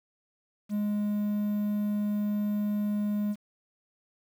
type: tone with quantisation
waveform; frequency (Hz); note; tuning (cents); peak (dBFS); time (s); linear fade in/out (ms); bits
triangle; 207.7; G#3; 0; -24; 0.69-3.36; 50; 9
effects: none